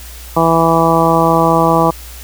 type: harmonic tone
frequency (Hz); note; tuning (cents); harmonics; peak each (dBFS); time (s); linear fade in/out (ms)
164.81; E3; 0; 1 / 2 / 3 / 4 / 5 / 6 / 7; -16 / -16 / -16 / -16 / -16 / -16 / -16; 0.36-1.91; 10
effects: added 60 Hz sine -31 dBFS peak until 2.23 s + white hiss -35 dBFS RMS until 2.23 s